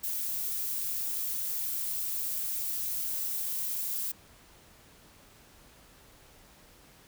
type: noise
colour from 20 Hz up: violet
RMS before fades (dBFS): -33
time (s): 0.03-4.12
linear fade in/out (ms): 10
effects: pink hiss -57 dBFS RMS until 7.07 s